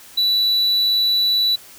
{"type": "tone", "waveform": "triangle", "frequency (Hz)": 3951, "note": "B7", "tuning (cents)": 0, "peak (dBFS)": -13, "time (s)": [0.17, 1.56], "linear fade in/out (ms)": 10, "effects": ["white hiss -43 dBFS RMS until 1.78 s"]}